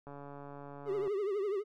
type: click train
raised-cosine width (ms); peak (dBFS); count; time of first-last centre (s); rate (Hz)
1; -34; 144; 0.07-1.077; 142
type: tone with vibrato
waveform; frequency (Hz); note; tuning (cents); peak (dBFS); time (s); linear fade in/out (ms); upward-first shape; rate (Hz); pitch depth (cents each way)
triangle; 402.6; G4; +46; -29; 0.85-1.64; 50; triangle; 12; 130
effects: none